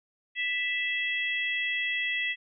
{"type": "harmonic tone", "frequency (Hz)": 659.3, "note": "E5", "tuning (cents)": 0, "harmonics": [3, 4, 5], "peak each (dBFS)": [-29, -32, -35], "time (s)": [0.35, 2.36], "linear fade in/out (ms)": 50, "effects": []}